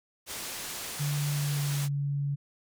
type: low-pass noise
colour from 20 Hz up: white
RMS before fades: -38 dBFS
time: 0.26-1.89 s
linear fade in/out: 50 ms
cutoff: 11000 Hz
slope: 12 dB/octave
type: tone with pitch glide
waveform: sine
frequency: 145.4 to 141.83 Hz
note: D3 to C#3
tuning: -17 to +40 cents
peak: -27 dBFS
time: 0.99-2.36 s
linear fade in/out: 20 ms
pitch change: -43 cents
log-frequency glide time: 1.31-1.89 s
effects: none